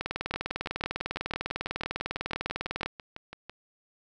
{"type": "two click trains", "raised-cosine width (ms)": 0.3, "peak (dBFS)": [-15, -24], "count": [58, 20], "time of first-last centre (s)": [[0.01, 2.86], [0.34, 3.496]], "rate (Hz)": [20, 6.02], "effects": []}